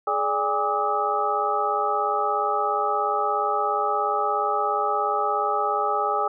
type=tone cluster; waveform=sine; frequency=421 / 584 / 810 / 1181 / 1278 Hz; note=G#4 / D5 / G#5 / D6 / D#6; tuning=+24 / -10 / -43 / +9 / +46 cents; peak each=-29 / -30 / -25 / -28 / -26 dBFS; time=0.07-6.28 s; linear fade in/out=5 ms; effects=none